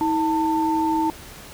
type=tone pair together; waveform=sine; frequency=319.9 / 894 Hz; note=D#4 / A5; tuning=+48 / +27 cents; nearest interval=octave + tritone; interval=1779 cents; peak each=-21 dBFS; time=0.01-1.1 s; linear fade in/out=0 ms; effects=pink hiss -41 dBFS RMS until 1.53 s